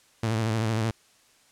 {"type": "tone with vibrato", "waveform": "sawtooth", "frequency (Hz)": 111.3, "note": "A2", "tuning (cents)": 20, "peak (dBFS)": -20, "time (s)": [0.23, 0.91], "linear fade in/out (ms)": 5, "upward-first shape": "sine", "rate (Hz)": 13, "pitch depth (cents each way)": 63, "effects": ["white hiss -60 dBFS RMS until 1.51 s", "low-pass 9000 Hz 12 dB/octave"]}